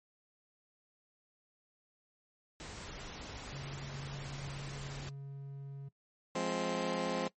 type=noise; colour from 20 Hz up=pink; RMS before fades=-46 dBFS; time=2.6-5.09 s; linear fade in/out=0 ms
type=tone; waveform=triangle; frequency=138.59 Hz; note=C#3; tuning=in tune; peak=-40 dBFS; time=3.52-5.89 s; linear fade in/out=10 ms
type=chord; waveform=15% pulse; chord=F minor; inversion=none; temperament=just; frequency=174.61 / 209.5 / 261.9 Hz; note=F3 / Ab3 / C4; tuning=0 / +15 / +2 cents; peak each=-32 dBFS; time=6.35-7.28 s; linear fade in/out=5 ms
effects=noise-tail reverb RT60 0.1 s tail -20 dB re dry + MP3 32 kbps